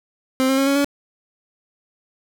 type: tone with pitch steps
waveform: 30% pulse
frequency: 261.6 / 266.9 / 272.4 / 278 / 283.6 Hz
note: C4 / C4 / C#4 / C#4 / C#4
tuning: 0 / +35 / -30 / +5 / +40 cents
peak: -13 dBFS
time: 0.4-0.845 s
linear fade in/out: 0 ms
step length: 89 ms
effects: none